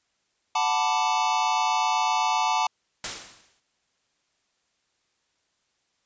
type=chord; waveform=square; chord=B minor seventh; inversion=second; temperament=equal; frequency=740 / 880 / 987.8 / 1174.7 Hz; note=F#5 / A5 / B5 / D6; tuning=0 / 0 / 0 / 0 cents; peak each=-29 / -25 / -30 / -30 dBFS; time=0.55-2.67 s; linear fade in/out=5 ms
type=noise with exponential decay; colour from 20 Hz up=white; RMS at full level=-27 dBFS; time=3.04-3.6 s; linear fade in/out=2 ms; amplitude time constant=120 ms
effects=white hiss -72 dBFS RMS until 6.05 s + resampled to 16000 Hz